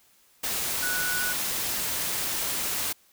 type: tone in noise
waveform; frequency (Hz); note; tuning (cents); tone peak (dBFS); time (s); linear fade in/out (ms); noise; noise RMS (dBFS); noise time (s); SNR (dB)
sine; 1475; F#6; -6; -28; 0.82-1.33; 10; white; -29; 0.43-2.93; -2
effects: white hiss -61 dBFS RMS until 3.12 s